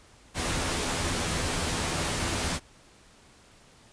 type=noise with comb filter; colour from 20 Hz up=pink; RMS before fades=-29 dBFS; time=0.34-2.6 s; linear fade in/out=50 ms; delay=12 ms; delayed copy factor=+0.5; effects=pink hiss -56 dBFS RMS until 3.92 s + resampled to 22050 Hz